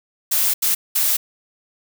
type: noise bursts at uneven times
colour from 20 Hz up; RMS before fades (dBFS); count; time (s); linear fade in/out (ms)
blue; -18; 3; 0.31-0.54 / 0.62-0.75 / 0.95-1.17; 10
effects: none